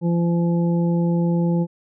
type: harmonic tone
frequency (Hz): 170.8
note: F3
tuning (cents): -38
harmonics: 1 / 2 / 3 / 5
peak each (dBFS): -17 / -26 / -29 / -35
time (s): 0.01-1.67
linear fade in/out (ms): 50
effects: none